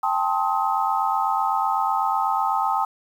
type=chord; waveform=sine; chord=A half-diminished seventh; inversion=third; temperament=just; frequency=792 / 880 / 1056 / 1267.2 Hz; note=G5 / A5 / C6 / Eb6; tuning=+18 / 0 / +16 / +31 cents; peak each=-24 / -24 / -28 / -25 dBFS; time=0.03-2.85 s; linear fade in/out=5 ms; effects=8-bit